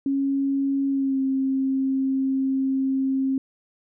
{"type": "tone with pitch glide", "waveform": "sine", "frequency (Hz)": [274.9, 267.1], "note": ["C#4", "C4"], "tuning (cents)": [-14, 36], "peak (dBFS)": -20, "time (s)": [0.06, 3.38], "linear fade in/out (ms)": 2, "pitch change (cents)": -50, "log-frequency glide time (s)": [0.89, 1.2], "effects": []}